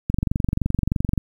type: click train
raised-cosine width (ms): 5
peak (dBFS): -8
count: 26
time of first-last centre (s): 0.1-1.178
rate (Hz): 23.2
effects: 8-bit